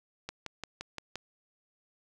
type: click train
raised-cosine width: 0.2 ms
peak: -20 dBFS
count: 6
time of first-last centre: 0.29-1.157 s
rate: 5.77 Hz
effects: none